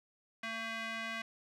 square tone with band-pass filter, 225.5 Hz, A3, 43 cents sharp, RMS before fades -40 dBFS, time 0.43-1.22 s, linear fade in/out 5 ms, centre 2100 Hz, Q 1.7, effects none

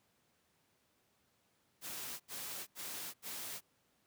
white noise bursts, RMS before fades -44 dBFS, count 4, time 1.81-3.61 s, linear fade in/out 50 ms, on 390 ms, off 80 ms, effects pink hiss -75 dBFS RMS until 4.06 s + high-pass 100 Hz 12 dB/octave

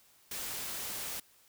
white noise, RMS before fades -39 dBFS, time 0.31-1.2 s, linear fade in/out 5 ms, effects white hiss -64 dBFS RMS until 1.48 s

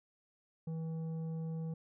sine tone with tanh clipping, 161.9 Hz, E3, 31 cents flat, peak -38 dBFS, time 0.67-1.74 s, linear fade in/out 5 ms, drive 8 dB, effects none

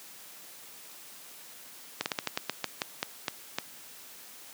slowing click train, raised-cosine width 0.2 ms, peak -11 dBFS, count 12, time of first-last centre 2.01-3.585 s, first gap 49 ms, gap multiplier 1.2, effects white hiss -49 dBFS RMS until 4.53 s + high-pass 150 Hz 12 dB/octave

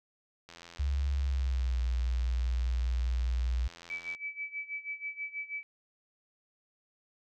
click train, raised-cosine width 0.2 ms, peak -31 dBFS, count 312, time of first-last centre 0.49-4.149 s, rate 85 Hz
sine tone with pitch glide, 69.3 to 61.03 Hz, C#2 to B1, 0 to -20 cents, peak -27 dBFS, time 0.79-3.68 s, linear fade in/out 10 ms, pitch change -220 cents, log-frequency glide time 1.15-1.81 s
sine tone with tremolo, 2300 Hz, D7, 37 cents flat, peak -33 dBFS, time 3.9-5.63 s, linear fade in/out 0 ms, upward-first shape sine, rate 6.2 Hz, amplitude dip 85%
effects none

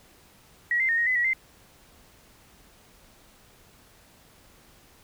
sine tone with pitch steps, 1915 / 2080 / 1841 / 1875 / 2017 / 1923 / 2080 Hz, A#6 / C7 / A#6 / A#6 / B6 / B6 / C7, +46 / -11 / -22 / +10 / +36 / -47 / -11 cents, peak -21 dBFS, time 0.71-1.333 s, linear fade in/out 2 ms, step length 89 ms, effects pink hiss -56 dBFS RMS until 5.03 s

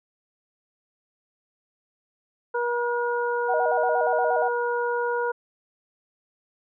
harmonic tone, 479.5 Hz, A#4, 49 cents sharp, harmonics 1 / 2 / 3, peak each -25 / -28 / -30 dBFS, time 2.54-5.32 s, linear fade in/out 10 ms
sine tone with vibrato, 684 Hz, F5, 36 cents flat, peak -22 dBFS, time 3.48-4.49 s, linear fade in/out 20 ms, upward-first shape square, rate 8.5 Hz, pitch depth 160 cents each way
effects none

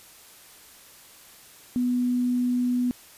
sine tone, 246.9 Hz, B3, in tune, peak -21 dBFS, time 1.76-2.91 s, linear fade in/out 0 ms, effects white hiss -50 dBFS RMS until 3.17 s + resampled to 32000 Hz

